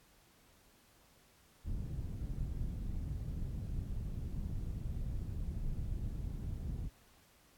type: low-pass noise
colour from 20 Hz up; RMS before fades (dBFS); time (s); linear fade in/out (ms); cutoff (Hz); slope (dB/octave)
pink; -39; 1.64-6.9; 50; 140; 12
effects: pink hiss -66 dBFS RMS until 7.57 s + AAC 64 kbps